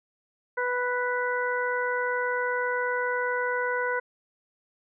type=harmonic tone; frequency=493.9 Hz; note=B4; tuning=in tune; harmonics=1 / 2 / 3 / 4; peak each=-29 / -31 / -29 / -35 dBFS; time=0.57-4 s; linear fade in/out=10 ms; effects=none